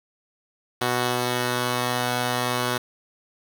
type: tone pair together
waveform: 5% pulse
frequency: 123.47 / 370 Hz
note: B2 / F#4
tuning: 0 / 0 cents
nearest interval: octave + perfect fifth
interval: 1900 cents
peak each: -12 / -18 dBFS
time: 0.81-2.78 s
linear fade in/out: 5 ms
effects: none